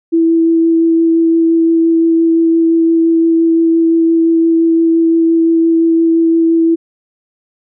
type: tone with vibrato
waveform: sine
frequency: 329.6 Hz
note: E4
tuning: in tune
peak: -7 dBFS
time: 0.12-6.76 s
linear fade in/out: 20 ms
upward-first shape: sine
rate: 5.8 Hz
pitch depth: 9 cents each way
effects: none